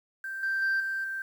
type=tone with level steps; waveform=sine; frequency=1568 Hz; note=G6; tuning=in tune; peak=-33 / -25 / -22 / -28 / -31 dBFS; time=0.24-1.22 s; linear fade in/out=2 ms; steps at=0.43 / 0.62 / 0.8 / 1.04 s; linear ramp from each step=2 ms; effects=tanh soft clip ceiling -22 dBFS + 9-bit